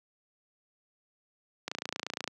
click train, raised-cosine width 0.2 ms, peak -16 dBFS, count 18, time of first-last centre 1.68-2.276 s, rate 28.5 Hz, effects high-pass 200 Hz 12 dB/octave

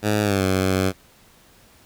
10% pulse tone with pitch glide, 105.4 to 94.44 Hz, G#2 to F#2, +26 to +36 cents, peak -10 dBFS, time 0.02-0.93 s, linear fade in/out 50 ms, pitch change -190 cents, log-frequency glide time 0.21-0.44 s, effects pink hiss -53 dBFS RMS until 1.85 s

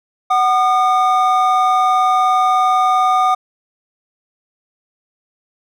triangle tone pair together, 746.2 / 1216 Hz, F#5 / D#6, +14 / -40 cents, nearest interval minor sixth, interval 846 cents, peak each -12 dBFS, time 0.3-3.35 s, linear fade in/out 10 ms, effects none

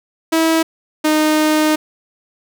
sawtooth tone pair in turn, 324.3 / 308 Hz, E4 / D#4, -28 / -17 cents, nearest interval minor second, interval 89 cents, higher first, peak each -8 dBFS, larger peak neither, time 0.32-0.63 / 1.04-1.76 s, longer second, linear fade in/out 10 ms, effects none

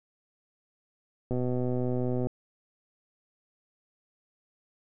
click train, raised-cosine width 2 ms, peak -18 dBFS, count 121, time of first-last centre 1.31-2.27 s, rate 125 Hz, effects none

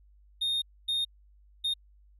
triangle tone bursts at uneven times, 3684 Hz, A#7, 21 cents flat, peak -25 dBFS, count 3, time 0.41-0.62 / 0.88-1.05 / 1.64-1.74 s, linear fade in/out 10 ms, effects added 50 Hz sine -56 dBFS peak until 2.19 s + resampled to 32000 Hz

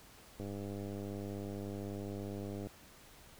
click train, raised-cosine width 2 ms, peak -30 dBFS, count 228, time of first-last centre 0.4-2.67 s, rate 100 Hz, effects pink hiss -58 dBFS RMS until 3.39 s

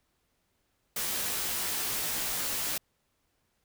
white noise with comb filter, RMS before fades -32 dBFS, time 0.96-2.78 s, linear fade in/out 5 ms, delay 15 ms, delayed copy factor -0.85, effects pink hiss -75 dBFS RMS until 3.64 s

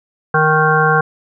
harmonic tone, 155.56 Hz, D#3, in tune, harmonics 1 / 3 / 5 / 7 / 9 / 10, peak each -17 / -17 / -17 / -17 / -17 / -17 dBFS, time 0.34-1.01 s, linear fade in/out 5 ms, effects none

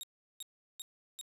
20% pulse tone bursts, 3750 Hz, A#7, 10 cents sharp, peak -35 dBFS, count 4, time 0.01-1.212 s, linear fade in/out 0 ms, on 23 ms, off 370 ms, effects none

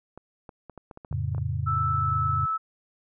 clicks, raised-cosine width 1 ms, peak -28 dBFS, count 10, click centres 0.176 / 0.492 / 0.697 / 0.777 / 0.912 / 0.974 / 1.048 / 1.127 / 1.348 / 1.381 s
sine chord, F augmented, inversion none, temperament equal, 87.31 / 110 / 138.59 Hz, F2 / A2 / C#3, 0 / 0 / 0 cents, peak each -30 dBFS, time 1.11-2.46 s, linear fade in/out 5 ms
sine tone with pitch glide, 1318.5 to 1307.1 Hz, E6 to E6, 0 to -15 cents, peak -24 dBFS, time 1.66-2.58 s, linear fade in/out 20 ms, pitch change -15 cents, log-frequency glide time 1.87-2.2 s
effects none

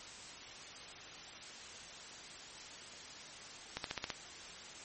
accelerating click train, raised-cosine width 0.2 ms, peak -19 dBFS, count 6, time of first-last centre 3.77-4.102 s, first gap 72 ms, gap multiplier 0.96, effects white hiss -50 dBFS RMS until 4.84 s + MP3 32 kbps

